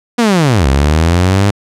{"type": "linear two-way sweep", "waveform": "sawtooth", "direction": "down then up", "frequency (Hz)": [246.5, 65.41, 103.3], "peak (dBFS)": -4, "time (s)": [0.18, 1.51], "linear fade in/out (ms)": 10, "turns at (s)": 0.67, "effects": ["low-pass 9000 Hz 12 dB/octave"]}